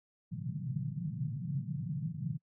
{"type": "band-pass noise", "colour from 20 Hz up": "white", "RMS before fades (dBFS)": -37, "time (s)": [0.31, 2.38], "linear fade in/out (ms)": 20, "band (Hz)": [120, 170], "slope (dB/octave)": 48, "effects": ["noise-tail reverb RT60 0.1 s tail -25 dB re dry"]}